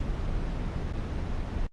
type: noise with dropouts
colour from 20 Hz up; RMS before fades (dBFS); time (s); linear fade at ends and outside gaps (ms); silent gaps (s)
brown; -30; 0-1.67; 5; 0.928-0.933
effects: low-pass 5000 Hz 12 dB/octave + Opus 24 kbps